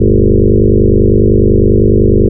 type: tone with frequency modulation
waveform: sine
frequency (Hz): 162.9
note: E3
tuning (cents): -20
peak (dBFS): -4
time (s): 0-2.29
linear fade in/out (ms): 10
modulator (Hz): 50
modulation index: 5.6
effects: none